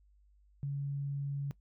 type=tone; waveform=sine; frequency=140.7 Hz; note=C#3; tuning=26 cents sharp; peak=-33 dBFS; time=0.63-1.51 s; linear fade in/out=0 ms; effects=noise-tail reverb RT60 0.1 s tail -19 dB re dry + added 50 Hz sine -62 dBFS peak until 1.6 s

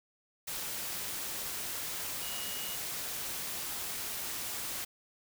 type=tone in noise; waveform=sine; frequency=2888 Hz; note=F#7; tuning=43 cents flat; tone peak=-44 dBFS; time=2.22-2.76 s; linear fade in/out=10 ms; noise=white; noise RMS=-38 dBFS; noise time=0.47-4.85 s; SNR=-9 dB; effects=none

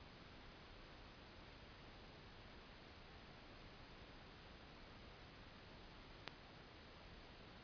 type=click; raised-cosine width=0.2 ms; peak=-25 dBFS; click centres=6.277 s; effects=pink hiss -59 dBFS RMS until 7.63 s + resampled to 11025 Hz

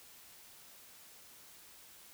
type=silence; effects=white hiss -57 dBFS RMS until 2.13 s

